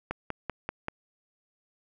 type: click train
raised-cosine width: 0.5 ms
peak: -16 dBFS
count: 5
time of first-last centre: 0.11-0.884 s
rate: 5.17 Hz
effects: none